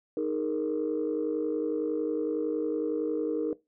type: chord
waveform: sine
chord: D# suspended fourth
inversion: none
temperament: equal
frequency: 311.1 / 415.3 / 466.2 Hz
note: D#4 / G#4 / A#4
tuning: 0 / 0 / 0 cents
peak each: -30 / -33 / -29 dBFS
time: 0.17-3.53 s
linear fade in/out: 2 ms
effects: noise-tail reverb RT60 0.2 s tail -19 dB re dry + tanh soft clip ceiling -20 dBFS